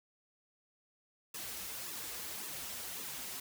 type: noise with flanger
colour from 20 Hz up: white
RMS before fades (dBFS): -43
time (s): 1.34-3.4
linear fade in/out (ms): 5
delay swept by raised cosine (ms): 1.3 to 7.3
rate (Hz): 1.8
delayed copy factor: -0.9
effects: none